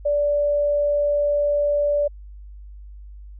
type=tone; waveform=sine; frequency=582 Hz; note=D5; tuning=16 cents flat; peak=-17 dBFS; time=0.05-2.08 s; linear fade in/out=10 ms; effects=added 50 Hz sine -37 dBFS peak until 3.39 s